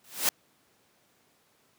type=noise with exponential growth; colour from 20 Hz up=white; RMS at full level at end=-21 dBFS; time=0.04-0.29 s; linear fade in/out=2 ms; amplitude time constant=54 ms; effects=pink hiss -66 dBFS RMS until 1.78 s + high-pass 150 Hz 12 dB/octave